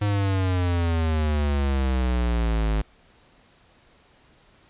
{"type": "exponential sweep", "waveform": "square", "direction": "down", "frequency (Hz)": [104.2, 51.91], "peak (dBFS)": -21, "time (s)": [0.01, 2.82], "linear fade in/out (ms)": 10, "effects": ["pink hiss -57 dBFS RMS until 4.69 s", "resampled to 8000 Hz"]}